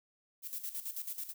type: noise with tremolo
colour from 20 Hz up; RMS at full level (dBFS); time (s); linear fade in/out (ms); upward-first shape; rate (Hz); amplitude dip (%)
violet; -39; 0.42-1.34; 50; square; 9.2; 70
effects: none